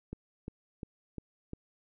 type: click train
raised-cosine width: 3 ms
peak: -26 dBFS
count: 5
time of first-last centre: 0.13-1.534 s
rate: 2.85 Hz
effects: none